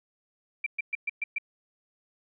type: tone bursts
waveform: sine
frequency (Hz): 2349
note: D7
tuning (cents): 0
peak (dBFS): -26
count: 6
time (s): 0.64-1.384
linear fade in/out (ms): 5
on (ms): 24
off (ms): 120
effects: none